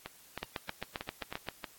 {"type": "two click trains", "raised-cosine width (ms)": 0.3, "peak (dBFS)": [-19, -22], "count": [9, 6], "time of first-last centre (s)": [[0.43, 1.487], [0.06, 1.642]], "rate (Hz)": [7.57, 3.16], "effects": ["white hiss -58 dBFS RMS until 1.78 s", "AAC 64 kbps"]}